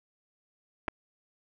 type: clicks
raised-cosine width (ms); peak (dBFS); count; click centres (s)
0.5; -16; 2; 0.881 / 0.884
effects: none